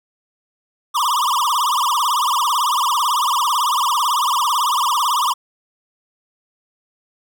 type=tone with vibrato; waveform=square; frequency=1079 Hz; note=C#6; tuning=47 cents flat; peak=-16 dBFS; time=0.94-5.34 s; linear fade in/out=20 ms; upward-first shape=triangle; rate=18 Hz; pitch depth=270 cents each way; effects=none